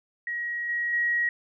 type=tone with level steps; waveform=sine; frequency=1900 Hz; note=A#6; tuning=33 cents sharp; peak=-28 / -25 / -22 dBFS; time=0.27-1.29 s; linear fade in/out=2 ms; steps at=0.69 / 0.93 s; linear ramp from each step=2 ms; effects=none